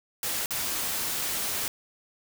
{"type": "noise with dropouts", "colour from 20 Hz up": "white", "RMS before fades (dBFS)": -30, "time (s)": [0.23, 1.68], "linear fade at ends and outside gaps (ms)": 1, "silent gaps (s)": [0.46, 0.507], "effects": []}